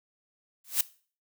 blue noise with exponential growth, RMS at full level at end -20 dBFS, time 0.64-0.81 s, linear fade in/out 5 ms, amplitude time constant 35 ms, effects noise-tail reverb RT60 0.4 s tail -19 dB re dry

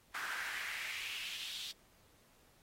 brown noise with high-pass filter sweep, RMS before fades -43 dBFS, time 0.14-1.72 s, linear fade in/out 10 ms, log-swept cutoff 1400 to 3800 Hz, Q 3.6, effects pink hiss -68 dBFS RMS until 2.62 s + AAC 48 kbps

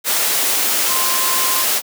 sine tone in noise, 1046.5 Hz, C6, in tune, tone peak -23 dBFS, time 0.87-1.66 s, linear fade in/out 50 ms, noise white, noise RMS -17 dBFS, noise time 0.04-1.82 s, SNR -9 dB, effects high-pass 300 Hz 12 dB/octave

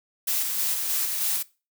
blue noise with tremolo, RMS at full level -25 dBFS, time 0.27-1.43 s, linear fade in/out 10 ms, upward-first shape square, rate 3.2 Hz, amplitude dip 30%, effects noise-tail reverb RT60 0.3 s tail -20 dB re dry

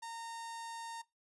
sawtooth tone with notch filter, 920 Hz, A#5, 23 cents flat, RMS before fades -45 dBFS, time 0.02-1.02 s, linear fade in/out 10 ms, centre 2400 Hz, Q 1.6, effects noise-tail reverb RT60 0.2 s tail -19 dB re dry + resampled to 24000 Hz

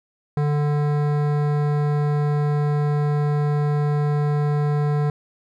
sine tone with hard clipping, 147.2 Hz, D3, 4 cents sharp, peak -20 dBFS, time 0.37-5.1 s, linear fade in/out 2 ms, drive 16 dB, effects none

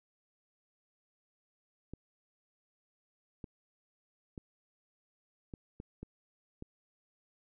clicks, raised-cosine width 3 ms, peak -30 dBFS, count 7, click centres 1.936 / 3.442 / 4.378 / 5.538 / 5.801 / 6.03 / 6.624 s, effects none

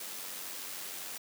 white noise with amplitude modulation, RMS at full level -40 dBFS, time 0-1.18 s, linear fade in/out 5 ms, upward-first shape sine, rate 92.6 Hz, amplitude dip 35%, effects high-pass 200 Hz 12 dB/octave

